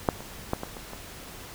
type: clicks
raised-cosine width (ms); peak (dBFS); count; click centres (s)
1; -6 / -27 / -11 / -18 / -24 / -25; 6; 0.088 / 0.206 / 0.534 / 0.634 / 0.768 / 0.934
effects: pink hiss -43 dBFS RMS until 1.54 s